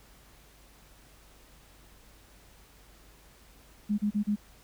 sine tone bursts, 207.7 Hz, G#3, in tune, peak -24 dBFS, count 4, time 3.89-4.361 s, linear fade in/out 20 ms, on 93 ms, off 33 ms, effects added 50 Hz sine -58 dBFS peak until 4.63 s + pink hiss -58 dBFS RMS until 4.63 s

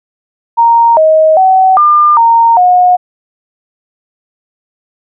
sine tone with pitch steps, 930 / 630 / 756 / 1200 / 923 / 723 Hz, A#5 / D#5 / F#5 / D6 / A#5 / F#5, -4 / +21 / +37 / +37 / -17 / -40 cents, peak -3 dBFS, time 0.57-2.97 s, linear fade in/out 20 ms, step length 400 ms, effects none

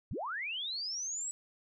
sine linear sweep, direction up, 50.4 to 7902 Hz, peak -35 dBFS, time 0.11-1.31 s, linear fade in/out 0 ms, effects none

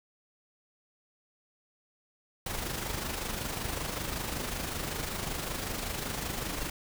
pink noise with amplitude modulation, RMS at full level -33 dBFS, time 2.46-6.7 s, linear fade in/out 5 ms, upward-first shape sine, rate 25.3 Hz, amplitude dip 50%, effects none

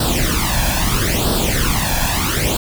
pink noise with flanger, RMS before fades -17 dBFS, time 0-2.57 s, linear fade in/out 5 ms, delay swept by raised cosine 0.22 to 1.22 ms, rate 0.76 Hz, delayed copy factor +0.75, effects none

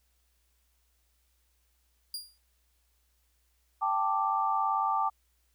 sawtooth tone with exponential decay, 4816 Hz, D8, 43 cents sharp, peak -29 dBFS, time 2.14-2.38 s, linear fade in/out 2 ms, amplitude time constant 52 ms
sine chord, G suspended second, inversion none, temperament just, 784 / 882 / 1176 Hz, G5 / A5 / D6, 0 / +4 / +2 cents, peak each -31 / -30 / -29 dBFS, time 3.81-5.1 s, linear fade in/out 20 ms
effects added 60 Hz sine -70 dBFS peak until 5.54 s + white hiss -74 dBFS RMS until 5.54 s

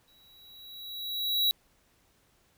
square tone with exponential growth, 3889 Hz, B7, 27 cents flat, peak -22 dBFS, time 0.08-1.51 s, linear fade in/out 0 ms, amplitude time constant 310 ms, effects pink hiss -67 dBFS RMS until 2.57 s

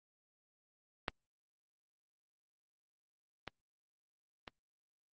clicks, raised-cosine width 0.3 ms, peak -17 / -25 / -28 dBFS, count 3, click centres 1.082 / 3.477 / 4.478 s, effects Opus 32 kbps

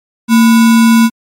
sine tone with sample-and-hold, 227.9 Hz, A#3, 39 cents flat, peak -3 dBFS, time 0.28-1.1 s, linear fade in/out 50 ms, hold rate 1225 Hz, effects MP3 64 kbps

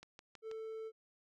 click train, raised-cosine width 0.2 ms, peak -35 dBFS, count 4, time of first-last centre 0.03-0.514 s, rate 6.2 Hz
triangle tone, 442.6 Hz, A4, 10 cents sharp, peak -40 dBFS, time 0.42-0.92 s, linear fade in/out 50 ms
effects none

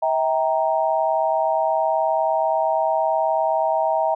sine chord, E diminished, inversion none, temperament equal with one note detuned, 644.9 / 784 / 932.3 Hz, E5 / G5 / Bb5, -38 / 0 / 0 cents, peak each -20 / -23 / -23 dBFS, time 0.02-4.15 s, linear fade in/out 10 ms, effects none

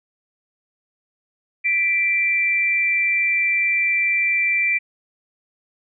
sine tone pair together, 1975.5 / 2351 Hz, B6 / D7, 0 / +1 cents, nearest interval minor third, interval 301 cents, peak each -24 / -17 dBFS, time 1.64-4.79 s, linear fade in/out 20 ms, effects none

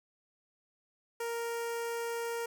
sawtooth tone with notch filter, 466.2 Hz, A#4, in tune, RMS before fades -36 dBFS, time 1.2-2.46 s, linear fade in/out 5 ms, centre 3800 Hz, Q 1.8, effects none

